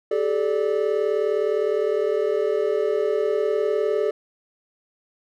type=chord; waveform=triangle; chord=G suspended second; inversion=none; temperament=equal with one note detuned; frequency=392 / 431.7 / 587.3 Hz; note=G4 / A4 / D5; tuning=0 / -33 / 0 cents; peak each=-23 / -20 / -24 dBFS; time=0.11-4.11 s; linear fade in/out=5 ms; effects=none